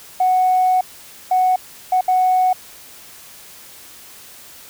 sine tone bursts at uneven times, 740 Hz, F#5, in tune, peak -11 dBFS, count 4, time 0.2-0.81 / 1.31-1.56 / 1.92-2.01 / 2.08-2.53 s, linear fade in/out 5 ms, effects tanh soft clip ceiling -8 dBFS + white hiss -41 dBFS RMS until 4.69 s

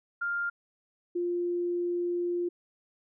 sine tone pair in turn, 1400 / 350 Hz, F6 / F4, +4 / +4 cents, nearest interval 2 octaves, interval 2400 cents, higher first, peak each -28 / -27 dBFS, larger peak second, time 0.21-0.5 / 1.15-2.49 s, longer second, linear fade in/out 10 ms, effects none

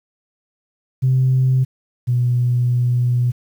sine tone pair in turn, 130 / 122.57 Hz, C3 / B2, -11 / -13 cents, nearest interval minor second, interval 102 cents, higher first, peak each -11 / -13 dBFS, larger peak first, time 1.02-1.65 / 2.07-3.32 s, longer second, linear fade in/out 20 ms, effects tanh soft clip ceiling -8 dBFS + 8-bit

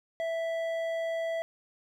sine tone with hard clipping, 659.3 Hz, E5, in tune, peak -31 dBFS, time 0.2-1.42 s, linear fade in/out 0 ms, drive 8 dB, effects none

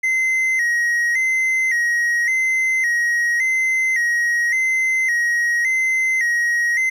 triangle tone with vibrato, 1975.5 Hz, B6, in tune, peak -14 dBFS, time 0.03-6.9 s, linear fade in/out 10 ms, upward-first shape square, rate 0.89 Hz, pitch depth 75 cents each way, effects 9-bit

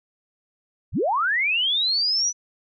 sine linear sweep, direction up, 30.3 to 6000 Hz, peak -19 dBFS, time 0.92-2.33 s, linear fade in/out 50 ms, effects none

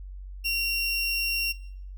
30% pulse tone, 2748 Hz, F7, 29 cents flat, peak -22 dBFS, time 0.44-1.53 s, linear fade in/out 20 ms, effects noise-tail reverb RT60 0.7 s tail -21 dB re dry + added 47 Hz sine -37 dBFS peak until 1.97 s

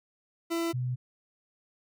40% pulse / sine tone pair in turn, 334.6 / 125.33 Hz, E4 / B2, +26 / +26 cents, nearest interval octave + perfect fourth, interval 1700 cents, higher first, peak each -27 / -28 dBFS, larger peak first, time 0.5-0.73 / 0.73-0.96 s, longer neither, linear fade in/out 20 ms, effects none

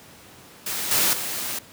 white noise with level steps, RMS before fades -28 / -20 / -29 dBFS, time 0.66-1.59 s, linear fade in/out 5 ms, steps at 0.91 / 1.13 s, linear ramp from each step 2 ms, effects pink hiss -47 dBFS RMS until 1.72 s + high-pass 100 Hz 12 dB/octave

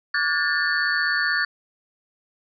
sine tone cluster, 1156 / 1443 / 1616 / 1772 / 4462 Hz, D6 / F#6 / G#6 / A6 / C#8, -28 / -44 / -48 / +12 / +11 cents, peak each -31 / -25 / -27 / -23 / -29 dBFS, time 0.14-1.45 s, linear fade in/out 5 ms, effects none

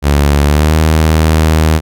sawtooth tone with pitch glide, 71.9 to 78.86 Hz, D2 to D#2, -36 to +24 cents, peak -3 dBFS, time 0.02-1.81 s, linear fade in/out 50 ms, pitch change +160 cents, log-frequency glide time 0.43-0.75 s, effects none

